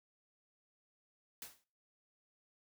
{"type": "noise with exponential decay", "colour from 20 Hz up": "white", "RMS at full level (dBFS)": -44, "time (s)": [1.42, 1.64], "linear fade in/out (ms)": 2, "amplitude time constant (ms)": 47, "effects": ["noise-tail reverb RT60 0.5 s tail -26 dB re dry"]}